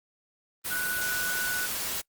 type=tone in noise; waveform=sine; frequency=1480 Hz; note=F#6; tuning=in tune; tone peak=-29 dBFS; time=0.7-1.67 s; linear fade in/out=20 ms; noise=white; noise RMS=-32 dBFS; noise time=0.64-2.02 s; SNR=0 dB; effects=noise-tail reverb RT60 0.1 s tail -24 dB re dry + Opus 32 kbps